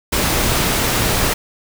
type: noise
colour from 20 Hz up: pink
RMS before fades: -17 dBFS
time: 0.12-1.34 s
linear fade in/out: 10 ms
effects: none

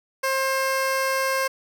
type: tone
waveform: 15% pulse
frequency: 532 Hz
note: C5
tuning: 29 cents sharp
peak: -15 dBFS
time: 0.23-1.48 s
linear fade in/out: 10 ms
effects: none

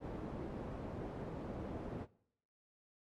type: low-pass noise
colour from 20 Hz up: white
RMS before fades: -44 dBFS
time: 0-2.07 s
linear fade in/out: 50 ms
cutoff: 430 Hz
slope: 12 dB/octave
effects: noise-tail reverb RT60 0.7 s tail -21 dB re dry + MP3 64 kbps

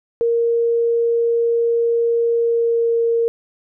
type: tone with pitch glide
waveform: sine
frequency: 466.2 to 463.2 Hz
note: A#4 to A#4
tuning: 0 to -11 cents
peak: -14 dBFS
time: 0.21-3.28 s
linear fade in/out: 0 ms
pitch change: -11 cents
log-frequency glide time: 2.35-2.98 s
effects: none

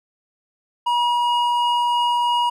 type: tone pair together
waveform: triangle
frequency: 961 / 2880 Hz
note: B5 / F#7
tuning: -48 / -47 cents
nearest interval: octave + perfect fifth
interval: 1901 cents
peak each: -15 / -25 dBFS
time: 0.86-2.5 s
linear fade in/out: 10 ms
effects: none

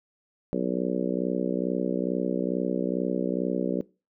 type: harmonic tone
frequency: 62.3 Hz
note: B1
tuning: 16 cents sharp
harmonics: 3 / 4 / 5 / 6 / 7 / 8 / 9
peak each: -30 / -31 / -32 / -33 / -33 / -34 / -35 dBFS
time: 0.53-3.81 s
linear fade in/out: 0 ms
effects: noise-tail reverb RT60 0.3 s tail -22 dB re dry

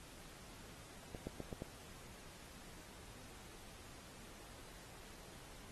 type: clicks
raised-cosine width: 2 ms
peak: -30 dBFS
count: 5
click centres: 1.148 / 1.27 / 1.403 / 1.528 / 1.621 s
effects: pink hiss -57 dBFS RMS until 5.71 s + AAC 32 kbps

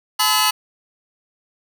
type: tone cluster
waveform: sawtooth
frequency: 859 / 1015 / 1289 / 2906 / 4454 Hz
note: A5 / B5 / E6 / F#7 / C#8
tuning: -42 / +47 / -39 / -32 / +7 cents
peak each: -18 dBFS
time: 0.19-0.51 s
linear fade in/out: 10 ms
effects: none

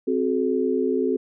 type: chord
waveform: sine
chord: F# diminished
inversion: second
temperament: equal with one note detuned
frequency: 261.6 / 370 / 430.7 Hz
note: C4 / F#4 / A4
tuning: 0 / 0 / -37 cents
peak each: -24 dBFS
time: 0.07-1.17 s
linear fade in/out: 10 ms
effects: none

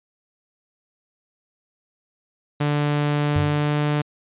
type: tone with pitch glide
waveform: sawtooth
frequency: 146.83 to 148.11 Hz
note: D3 to D3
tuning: 0 to +15 cents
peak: -15 dBFS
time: 2.6-4.02 s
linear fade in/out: 10 ms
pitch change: +15 cents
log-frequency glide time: 3.21-3.74 s
type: tone with exponential decay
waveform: triangle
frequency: 95.8 Hz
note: G2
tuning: 39 cents flat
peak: -15 dBFS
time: 3.36-3.77 s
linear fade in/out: 0 ms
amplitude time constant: 88 ms
effects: resampled to 8000 Hz

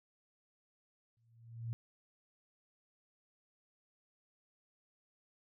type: tone with exponential growth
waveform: sine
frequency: 115.6 Hz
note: A#2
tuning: 14 cents flat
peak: -34 dBFS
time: 1.17-1.73 s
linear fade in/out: 0 ms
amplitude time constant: 120 ms
effects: none

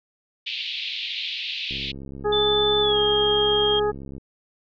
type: band-pass noise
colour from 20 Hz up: white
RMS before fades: -30 dBFS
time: 0.46-1.92 s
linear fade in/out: 10 ms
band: 2400 to 4000 Hz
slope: 48 dB/octave
type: click train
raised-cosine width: 3 ms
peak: -25 dBFS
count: 169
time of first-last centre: 1.71-4.181 s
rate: 68 Hz
type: harmonic tone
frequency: 417.7 Hz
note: G#4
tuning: 10 cents sharp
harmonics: 1 / 2 / 3 / 4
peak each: -20 / -28 / -32 / -37 dBFS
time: 2.24-3.92 s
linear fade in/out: 20 ms
type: tone with pitch glide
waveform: sine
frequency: 3520 to 3228 Hz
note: A7 to G#7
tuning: 0 to -50 cents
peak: -21 dBFS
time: 2.32-3.8 s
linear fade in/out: 10 ms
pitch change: -150 cents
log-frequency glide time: 2.81-2.98 s
effects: none

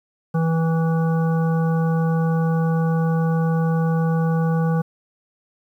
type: harmonic tone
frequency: 163.3 Hz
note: E3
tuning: 16 cents flat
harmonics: 1 / 3 / 5 / 7 / 9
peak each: -17 / -27 / -31 / -34 / -36 dBFS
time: 0.34-4.82 s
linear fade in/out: 10 ms
effects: 9-bit

